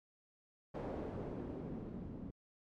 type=noise with low-pass filter sweep; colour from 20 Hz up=white; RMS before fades=-44 dBFS; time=0.74-2.31 s; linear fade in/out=10 ms; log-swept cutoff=520 to 210 Hz; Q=1.2; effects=MP3 96 kbps